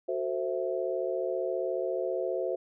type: chord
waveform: sine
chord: F# half-diminished seventh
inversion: none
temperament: equal with one note detuned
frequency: 370 / 448.7 / 523.3 / 659.3 Hz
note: F#4 / A4 / C5 / E5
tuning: 0 / +34 / 0 / 0 cents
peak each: -33 / -37 / -32 / -35 dBFS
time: 0.08-2.56 s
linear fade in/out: 10 ms
effects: none